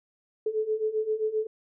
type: beating tone pair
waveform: sine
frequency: 429.2 / 436.8 Hz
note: A4 / A4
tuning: -43 / -13 cents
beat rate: 7.6 Hz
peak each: -30 / -27 dBFS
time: 0.46-1.47 s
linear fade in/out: 5 ms
effects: none